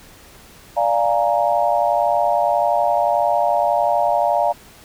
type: chord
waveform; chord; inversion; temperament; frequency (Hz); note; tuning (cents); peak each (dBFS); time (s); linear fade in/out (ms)
sine; Bb dominant seventh; first; equal; 587.3 / 698.5 / 830.6 / 932.3; D5 / F5 / Ab5 / Bb5; 0 / 0 / 0 / 0; -20 / -18 / -22 / -22; 0.76-4.53; 20
effects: pink hiss -45 dBFS RMS until 4.84 s